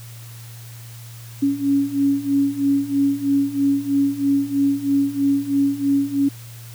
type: beating tone pair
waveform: sine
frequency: 277.2 / 280.3 Hz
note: C#4 / C#4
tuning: 0 / +19 cents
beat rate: 3.1 Hz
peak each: -21 / -18 dBFS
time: 1.42-6.29 s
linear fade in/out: 10 ms
effects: added 116 Hz sine -36 dBFS peak until 6.74 s + white hiss -44 dBFS RMS until 6.74 s